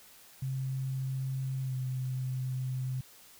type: tone with pitch glide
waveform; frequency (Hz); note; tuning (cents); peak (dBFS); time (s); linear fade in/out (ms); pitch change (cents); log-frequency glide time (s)
sine; 132.5 to 129.1; C3 to C3; +22 to -23; -31; 0.42-3.01; 5; -45; 1.61-1.75
effects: white hiss -56 dBFS RMS until 3.39 s